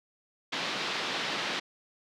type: band-pass noise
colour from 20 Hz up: white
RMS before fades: -33 dBFS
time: 0.52-1.6 s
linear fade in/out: 10 ms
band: 160 to 4200 Hz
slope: 24 dB/octave
effects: none